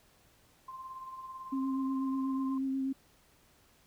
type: tone with tremolo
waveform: sine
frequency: 1046.5 Hz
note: C6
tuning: in tune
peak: -40 dBFS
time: 0.68-2.58 s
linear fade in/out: 5 ms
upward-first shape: sine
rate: 18 Hz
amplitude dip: 45%
type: tone with vibrato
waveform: sine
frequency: 267.4 Hz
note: C4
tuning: 38 cents sharp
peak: -30 dBFS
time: 1.52-2.93 s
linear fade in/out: 10 ms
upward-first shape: sine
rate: 8.2 Hz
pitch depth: 17 cents each way
effects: pink hiss -65 dBFS RMS until 3.86 s